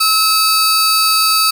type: tone pair together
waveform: sawtooth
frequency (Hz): 1294 / 4611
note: E6 / D8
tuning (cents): -32 / -33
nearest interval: octave + minor seventh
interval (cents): 2199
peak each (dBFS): -10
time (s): 0-1.51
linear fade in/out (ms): 10
effects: none